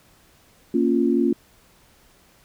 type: chord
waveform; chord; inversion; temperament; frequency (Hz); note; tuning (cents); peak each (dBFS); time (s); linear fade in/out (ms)
sine; Bb minor; none; equal; 233.1 / 277.2 / 349.2; Bb3 / Db4 / F4; 0 / 0 / 0; -21; 0.74-1.33; 5
effects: pink hiss -56 dBFS RMS until 2.44 s